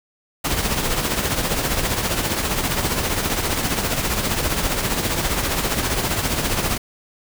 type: noise with tremolo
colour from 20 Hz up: pink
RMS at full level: -19 dBFS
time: 0.44-6.78 s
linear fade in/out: 10 ms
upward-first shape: triangle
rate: 15 Hz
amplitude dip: 60%
effects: none